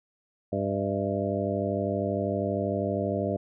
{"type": "harmonic tone with a mistuned harmonic", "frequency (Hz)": 100, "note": "G2", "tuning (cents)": 35, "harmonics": [1, 2, 3, 4, 5, 6, 7], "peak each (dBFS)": [-33, -32, -34, -34, -34, -31, -35], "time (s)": [0.52, 3.37], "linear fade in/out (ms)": 10, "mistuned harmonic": 7, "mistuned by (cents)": -69, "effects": []}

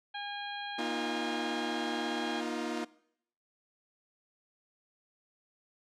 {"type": "harmonic tone", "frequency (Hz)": 815, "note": "G#5", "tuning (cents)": -33, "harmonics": [1, 2, 3, 4, 5], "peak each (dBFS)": [-40, -42, -47, -43, -49], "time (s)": [0.14, 2.41], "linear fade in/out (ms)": 10}
{"type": "chord", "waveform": "sawtooth", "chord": "Bb suspended fourth", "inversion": "none", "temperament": "equal with one note detuned", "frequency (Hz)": [238.4, 311.1, 349.2], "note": ["Bb3", "Eb4", "F4"], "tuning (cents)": [39, 0, 0], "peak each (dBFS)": -34, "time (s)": [0.78, 2.85], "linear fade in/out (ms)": 10}
{"effects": ["noise-tail reverb RT60 0.7 s tail -21 dB re dry", "low-pass 7000 Hz 12 dB/octave"]}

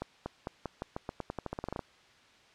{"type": "accelerating click train", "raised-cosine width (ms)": 1, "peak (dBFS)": -21, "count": 18, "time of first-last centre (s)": [0.02, 1.792], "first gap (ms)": 240, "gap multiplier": 0.88, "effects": ["white hiss -60 dBFS RMS until 2.54 s", "low-pass 4000 Hz 12 dB/octave"]}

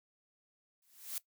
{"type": "noise with exponential growth", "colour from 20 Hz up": "blue", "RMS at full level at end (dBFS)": -36, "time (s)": [0.82, 1.18], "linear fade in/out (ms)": 2, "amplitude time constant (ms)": 78, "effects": ["noise-tail reverb RT60 0.1 s tail -18 dB re dry"]}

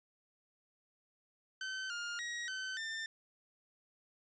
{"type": "tone with pitch steps", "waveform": "sawtooth", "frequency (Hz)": [1534, 1413, 1898, 1529, 1794], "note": ["G6", "F6", "A#6", "G6", "A6"], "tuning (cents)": [-38, 20, 31, -44, 33], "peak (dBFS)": -35, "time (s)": [1.61, 3.06], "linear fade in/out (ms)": 2, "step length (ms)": 290, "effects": ["resampled to 16000 Hz", "12-bit"]}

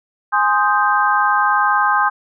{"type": "chord", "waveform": "sine", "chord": "Ab major seventh", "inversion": "none", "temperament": "equal", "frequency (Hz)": [830.6, 1046.5, 1244.5, 1568], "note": ["Ab5", "C6", "Eb6", "G6"], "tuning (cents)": [0, 0, 0, 0], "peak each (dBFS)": -18, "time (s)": [0.32, 2.1], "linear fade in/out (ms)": 20, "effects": []}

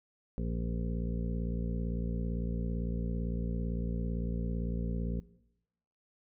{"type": "harmonic tone with a mistuned harmonic", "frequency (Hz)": 57.8, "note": "A#1", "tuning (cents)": -14, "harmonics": [1, 2, 3, 4, 5, 7, 8, 9], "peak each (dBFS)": [-34, -41, -37, -40, -50, -47, -49, -51], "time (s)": [0.38, 5.2], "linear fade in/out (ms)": 0, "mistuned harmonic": 9, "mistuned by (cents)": -16, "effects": ["noise-tail reverb RT60 0.9 s tail -20 dB re dry"]}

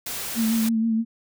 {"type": "noise", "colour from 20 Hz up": "white", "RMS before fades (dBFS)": -31, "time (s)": [0.06, 0.69], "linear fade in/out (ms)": 5}
{"type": "tone with vibrato", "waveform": "sine", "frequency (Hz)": 225.1, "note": "A3", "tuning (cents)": 40, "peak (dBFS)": -19, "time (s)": [0.35, 1.05], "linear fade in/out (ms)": 50, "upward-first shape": "sine", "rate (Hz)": 6.3, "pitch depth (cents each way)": 34}
{"effects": []}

